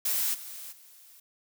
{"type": "noise with level steps", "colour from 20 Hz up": "blue", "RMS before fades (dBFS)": [-28, -42, -54], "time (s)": [0.05, 1.2], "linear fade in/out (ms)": 5, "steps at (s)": [0.33, 0.71], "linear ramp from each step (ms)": 20, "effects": []}